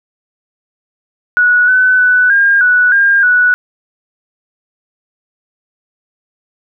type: tone with pitch steps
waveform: sine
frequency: 1466 / 1508 / 1492 / 1612 / 1477 / 1608 / 1475 Hz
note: F#6 / F#6 / F#6 / G6 / F#6 / G6 / F#6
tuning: -16 / +32 / +14 / +48 / -3 / +44 / -6 cents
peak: -6 dBFS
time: 1.37-3.54 s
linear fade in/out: 0 ms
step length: 310 ms
effects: none